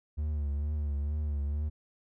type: tone with vibrato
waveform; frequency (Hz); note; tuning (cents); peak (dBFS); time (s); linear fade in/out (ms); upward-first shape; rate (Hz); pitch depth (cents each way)
triangle; 73.42; D2; 0; -27; 0.17-1.7; 20; triangle; 2.2; 71
effects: none